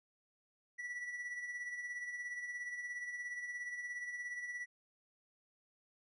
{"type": "tone with tremolo", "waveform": "triangle", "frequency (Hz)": 1950, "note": "B6", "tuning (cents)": -23, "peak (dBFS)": -37, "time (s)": [0.78, 4.66], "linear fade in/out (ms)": 20, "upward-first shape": "sine", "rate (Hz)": 17, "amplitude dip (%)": 50, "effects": ["resampled to 24000 Hz"]}